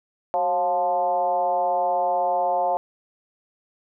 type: tone with frequency modulation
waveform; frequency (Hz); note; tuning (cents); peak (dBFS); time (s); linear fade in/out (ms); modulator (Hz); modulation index
sine; 710; F5; +28; -19; 0.34-2.77; 0; 168; 1.1
effects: none